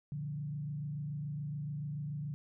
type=tone with frequency modulation; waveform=sine; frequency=146.83 Hz; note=D3; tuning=in tune; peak=-36 dBFS; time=0.12-2.34 s; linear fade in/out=0 ms; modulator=27 Hz; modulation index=0.63; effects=none